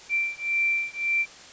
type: beating tone pair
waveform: sine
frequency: 2349 / 2350.8 Hz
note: D7 / D7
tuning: 0 / +1 cents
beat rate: 1.8 Hz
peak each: -26 dBFS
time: 0.09-1.26 s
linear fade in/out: 50 ms
effects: white hiss -46 dBFS RMS until 1.52 s + resampled to 16000 Hz